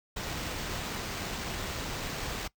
pink noise with sample-and-hold, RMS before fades -36 dBFS, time 0.16-2.48 s, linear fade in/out 10 ms, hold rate 11025 Hz, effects noise-tail reverb RT60 0.1 s tail -21 dB re dry

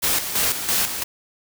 white noise with tremolo, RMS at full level -20 dBFS, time 0.02-1.04 s, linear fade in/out 20 ms, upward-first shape square, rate 3 Hz, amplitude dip 60%, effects none

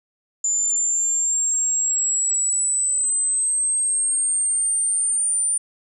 sine exponential sweep, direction up, 7090 to 9200 Hz, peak -18 dBFS, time 0.44-5.58 s, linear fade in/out 5 ms, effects none

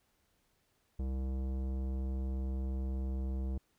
sine tone with tanh clipping, 65.6 Hz, C2, 5 cents sharp, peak -35 dBFS, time 0.99-3.58 s, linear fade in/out 5 ms, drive 16 dB, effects pink hiss -75 dBFS RMS until 3.78 s

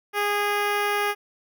10% pulse tone with notch filter, 411.1 Hz, G#4, 18 cents flat, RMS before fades -24 dBFS, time 0.13-1.15 s, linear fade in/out 50 ms, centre 7200 Hz, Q 0.97, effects none

